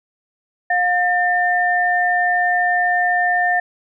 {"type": "tone pair together", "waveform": "sine", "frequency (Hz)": [713.5, 1798], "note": ["F5", "A6"], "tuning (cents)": [37, 37], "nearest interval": "octave + major third", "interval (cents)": 1600, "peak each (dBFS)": -17, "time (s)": [0.7, 3.6], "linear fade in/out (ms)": 5, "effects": []}